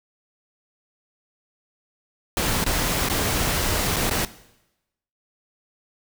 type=noise with dropouts; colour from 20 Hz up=pink; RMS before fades=-23 dBFS; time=2.37-4.25 s; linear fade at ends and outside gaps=1 ms; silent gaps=2.641-2.663 / 3.087-3.098 / 3.961-3.965 / 4.097-4.11 s; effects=noise-tail reverb RT60 0.9 s tail -17 dB re dry